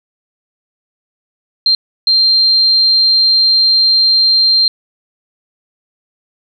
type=tone bursts at uneven times; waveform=sine; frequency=4170 Hz; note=C8; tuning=7 cents flat; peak=-7 dBFS; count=2; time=1.66-1.75 / 2.07-4.68 s; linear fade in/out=2 ms; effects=none